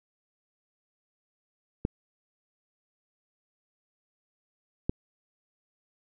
clicks, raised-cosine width 3 ms, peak -13 dBFS, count 2, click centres 1.851 / 4.895 s, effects none

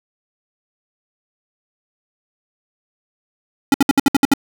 square tone bursts, 277.2 Hz, C#4, in tune, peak -9 dBFS, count 8, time 3.72-4.337 s, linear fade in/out 2 ms, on 22 ms, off 63 ms, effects none

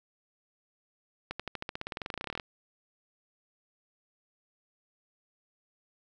accelerating click train, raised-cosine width 0.3 ms, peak -19 dBFS, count 24, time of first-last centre 1.31-2.398 s, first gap 86 ms, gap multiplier 0.94, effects none

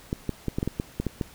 clicks, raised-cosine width 3 ms, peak -13 dBFS, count 10, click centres 0.129 / 0.293 / 0.483 / 0.585 / 0.629 / 0.676 / 0.799 / 1 / 1.067 / 1.212 s, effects pink hiss -50 dBFS RMS until 1.34 s

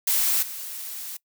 blue noise with level steps, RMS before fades -22 / -35 dBFS, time 0.07-1.17 s, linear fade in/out 5 ms, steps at 0.42 s, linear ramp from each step 10 ms, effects noise-tail reverb RT60 0.1 s tail -22 dB re dry

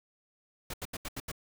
pink noise bursts, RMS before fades -38 dBFS, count 6, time 0.7-1.317 s, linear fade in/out 5 ms, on 37 ms, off 79 ms, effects none

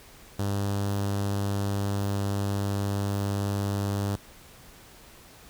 sawtooth tone with notch filter, 100.1 Hz, G2, 37 cents sharp, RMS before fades -28 dBFS, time 0.39-4.16 s, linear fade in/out 5 ms, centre 2200 Hz, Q 1.3, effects pink hiss -51 dBFS RMS until 5.49 s

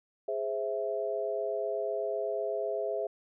sine chord, Ab augmented, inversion none, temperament equal, 415.3 / 523.3 / 659.3 Hz, Ab4 / C5 / E5, 0 / 0 / 0 cents, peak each -34 / -36 / -33 dBFS, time 0.28-3.07 s, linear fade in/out 5 ms, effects none

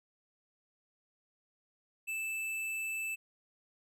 sine tone with hard clipping, 2637 Hz, E7, in tune, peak -36 dBFS, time 2.07-3.16 s, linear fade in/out 20 ms, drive 12 dB, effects none

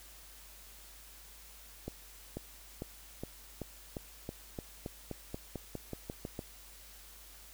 accelerating click train, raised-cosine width 2 ms, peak -25 dBFS, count 17, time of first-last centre 1.88-6.392 s, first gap 490 ms, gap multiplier 0.92, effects added 50 Hz sine -57 dBFS peak until 7.53 s + white hiss -55 dBFS RMS until 7.53 s

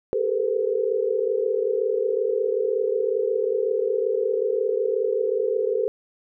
sine tone cluster, 397.8 / 434.6 / 460 / 508 Hz, G4 / A4 / A#4 / B4, +25 / -21 / -23 / +49 cents, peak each -26 dBFS, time 0.13-5.88 s, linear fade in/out 0 ms, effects none

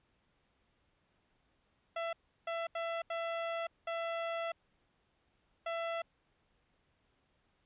sawtooth tone bursts at uneven times, 668 Hz, E5, 23 cents sharp, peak -31 dBFS, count 6, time 1.96-2.13 / 2.47-2.67 / 2.75-3.02 / 3.1-3.67 / 3.87-4.52 / 5.66-6.02 s, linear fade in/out 5 ms, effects pink hiss -75 dBFS RMS until 7.65 s + resampled to 8000 Hz

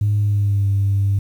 sine tone with pitch glide, 103.83 to 99.37 Hz, G#2 to G2, 0 to +24 cents, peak -13 dBFS, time 0.01-1.19 s, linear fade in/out 5 ms, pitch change -76 cents, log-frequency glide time 0.18-0.67 s, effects tanh soft clip ceiling -11 dBFS + 8-bit

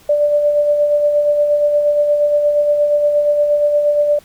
sine tone with tremolo, 588 Hz, D5, 2 cents sharp, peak -9 dBFS, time 0.09-4.19 s, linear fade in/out 5 ms, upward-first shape sine, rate 8.5 Hz, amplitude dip 40%, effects pink hiss -47 dBFS RMS until 4.24 s

